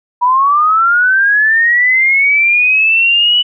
sine linear sweep, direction up, 963 to 2972 Hz, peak -7 dBFS, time 0.21-3.43 s, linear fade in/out 20 ms, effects none

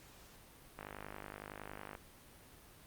click train, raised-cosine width 0.5 ms, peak -30 dBFS, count 60, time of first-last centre 0.79-1.951 s, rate 50.8 Hz, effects pink hiss -59 dBFS RMS until 2.86 s + Opus 48 kbps

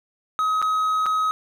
triangle tone with dropouts, 1269 Hz, D#6, 34 cents sharp, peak -17 dBFS, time 0.39-1.31 s, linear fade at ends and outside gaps 0 ms, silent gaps 0.617-0.625 / 1.059-1.064 s, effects none

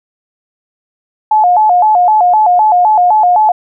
sine tone with vibrato, 784 Hz, G5, in tune, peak -5 dBFS, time 1.31-3.52 s, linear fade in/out 5 ms, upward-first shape square, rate 3.9 Hz, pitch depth 160 cents each way, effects none

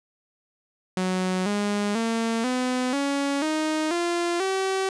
sawtooth tone with pitch steps, 185 / 205.3 / 227.8 / 252.7 / 280.4 / 311.1 / 345.2 / 383 Hz, F#3 / G#3 / A#3 / B3 / C#4 / D#4 / F4 / G4, 0 / -20 / -40 / +40 / +20 / 0 / -20 / -40 cents, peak -19 dBFS, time 0.97-4.89 s, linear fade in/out 2 ms, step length 490 ms, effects resampled to 22050 Hz + 10-bit

